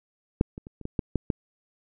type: clicks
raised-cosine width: 3 ms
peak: -6 / -24 / -28 / -29 / -19 / -12 / -11 / -11 dBFS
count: 8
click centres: 0.411 / 0.579 / 0.669 / 0.813 / 0.854 / 0.992 / 1.157 / 1.302 s
effects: none